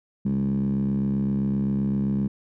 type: tone with band-pass filter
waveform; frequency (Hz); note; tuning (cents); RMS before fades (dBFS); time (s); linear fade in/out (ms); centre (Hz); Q
10% pulse; 67.7; C#2; -40; -24; 0.25-2.28; 10; 180; 8.8
effects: none